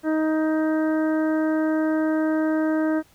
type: harmonic tone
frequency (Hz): 313.4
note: D#4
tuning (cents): +13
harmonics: 1 / 2 / 3 / 4 / 5 / 6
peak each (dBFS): -20 / -27 / -36 / -37 / -34 / -42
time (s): 0.03-3.03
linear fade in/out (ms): 50
effects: pink hiss -57 dBFS RMS until 3.14 s